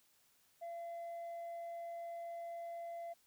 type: tone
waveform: sine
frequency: 681 Hz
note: F5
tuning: 44 cents flat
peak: -40 dBFS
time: 0.61-3.14 s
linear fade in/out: 20 ms
effects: tanh soft clip ceiling -42 dBFS + white hiss -72 dBFS RMS until 3.26 s